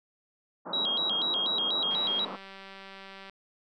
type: band-pass noise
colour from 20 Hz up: white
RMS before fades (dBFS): -39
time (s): 0.65-2.37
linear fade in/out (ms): 20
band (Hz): 170 to 1300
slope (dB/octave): 48
type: tone with vibrato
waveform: sine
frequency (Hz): 3544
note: A7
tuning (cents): +12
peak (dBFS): -26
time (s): 0.73-2.25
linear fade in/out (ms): 5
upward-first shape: square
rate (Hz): 4.1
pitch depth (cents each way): 150
type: click train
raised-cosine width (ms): 0.3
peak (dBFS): -30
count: 270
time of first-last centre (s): 1.91-3.297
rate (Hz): 194
effects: none